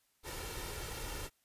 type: noise with comb filter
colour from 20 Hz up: pink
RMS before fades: -42 dBFS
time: 0.23-1.3 s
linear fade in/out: 50 ms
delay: 2.2 ms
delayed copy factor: +0.6
effects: white hiss -75 dBFS RMS until 1.44 s + resampled to 32000 Hz